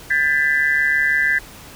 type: tone cluster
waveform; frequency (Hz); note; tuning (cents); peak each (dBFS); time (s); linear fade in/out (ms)
sine; 1602 / 1748 / 1998; G6 / A6 / B6; +37 / -12 / +20; -19; 0.1-1.39; 10
effects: pink hiss -40 dBFS RMS until 1.75 s